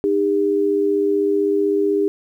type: tone pair together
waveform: sine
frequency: 306 / 401.8 Hz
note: D#4 / G4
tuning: -29 / +43 cents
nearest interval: perfect fourth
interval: 472 cents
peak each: -21 / -16 dBFS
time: 0.04-2.08 s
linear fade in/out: 0 ms
effects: 9-bit